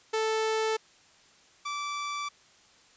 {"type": "tone pair in turn", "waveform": "sawtooth", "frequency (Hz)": [440, 1162.5], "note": ["A4", "D6"], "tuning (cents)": [0, -18], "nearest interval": "octave + perfect fourth", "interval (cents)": 1682, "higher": "second", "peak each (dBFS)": [-22, -28], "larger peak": "first", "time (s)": [[0.13, 0.77], [1.65, 2.29]], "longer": "neither", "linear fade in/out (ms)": 10, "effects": ["white hiss -59 dBFS RMS until 2.96 s", "resampled to 16000 Hz"]}